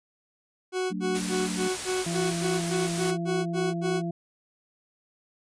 40% pulse tone bursts, 370 Hz, F#4, in tune, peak -25 dBFS, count 12, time 0.72-4.021 s, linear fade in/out 50 ms, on 210 ms, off 71 ms
sine chord, D major, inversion first, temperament equal with one note detuned, 185 / 224.2 / 293.7 Hz, F#3 / A3 / D4, 0 / +33 / 0 cents, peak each -31 / -35 / -36 dBFS, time 0.9-1.69 s, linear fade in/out 20 ms
white noise, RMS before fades -33 dBFS, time 1.14-3.12 s, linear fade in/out 20 ms
harmonic tone, 170 Hz, F3, 46 cents flat, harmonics 1 / 2 / 4, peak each -29 / -34 / -37 dBFS, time 2.06-4.11 s, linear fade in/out 5 ms
effects resampled to 22050 Hz

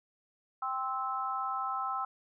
sine chord, C major, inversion second, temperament just, 784.9 / 1046.5 / 1308.1 Hz, G5 / C6 / E6, +2 / 0 / -14 cents, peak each -37 / -37 / -34 dBFS, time 0.62-2.05 s, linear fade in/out 5 ms, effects none

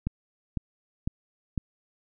click train, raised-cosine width 5 ms, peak -15 dBFS, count 4, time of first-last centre 0.07-1.578 s, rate 1.99 Hz, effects none

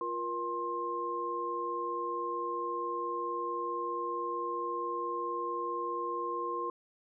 sine tone cluster, 349.5 / 474 / 1059 Hz, F4 / A#4 / C6, +1 / +29 / +21 cents, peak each -39 / -39 / -34 dBFS, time 0.01-6.7 s, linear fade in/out 2 ms, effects none

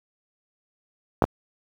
clicks, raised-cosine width 1 ms, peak -3 dBFS, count 2, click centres 1.222 / 1.24 s, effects high-pass 60 Hz 12 dB/octave + 7-bit

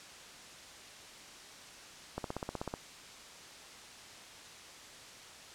click train, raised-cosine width 1 ms, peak -22 dBFS, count 10, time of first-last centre 2.18-2.739 s, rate 16.1 Hz, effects white hiss -51 dBFS RMS until 5.54 s + low-pass 7000 Hz 12 dB/octave

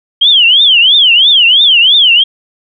sine tone with vibrato, 3136 Hz, G7, in tune, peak -3 dBFS, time 0.21-2.24 s, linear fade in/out 10 ms, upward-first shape triangle, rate 3 Hz, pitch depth 280 cents each way, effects none

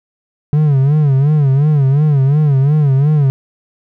triangle tone with vibrato, 143 Hz, D3, 46 cents flat, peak -6 dBFS, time 0.53-3.3 s, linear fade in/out 0 ms, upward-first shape sine, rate 2.8 Hz, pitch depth 130 cents each way, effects none

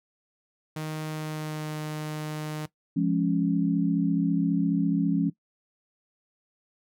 sawtooth tone with pitch glide, 155.56 to 153.24 Hz, D#3 to D#3, 0 to -26 cents, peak -27 dBFS, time 0.76-2.66 s, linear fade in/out 5 ms, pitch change -26 cents, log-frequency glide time 1.05-1.78 s
sine chord, Db major, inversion first, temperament just, 173.24 / 207.9 / 277.2 Hz, F3 / Ab3 / Db4, -14 / +2 / 0 cents, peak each -25 / -28 / -25 dBFS, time 2.96-5.3 s, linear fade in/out 10 ms
effects noise-tail reverb RT60 0.1 s tail -18 dB re dry

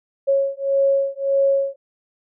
sine beating tone pair, 549 / 550.7 Hz, C#5 / C#5, -17 / -11 cents, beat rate 1.7 Hz, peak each -19 dBFS, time 0.27-1.76 s, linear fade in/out 20 ms, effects none

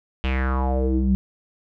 square tone with low-pass filter sweep, 65.41 Hz, C2, in tune, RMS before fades -21 dBFS, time 0.24-1.15 s, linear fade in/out 0 ms, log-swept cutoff 3000 to 180 Hz, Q 5.1, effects none

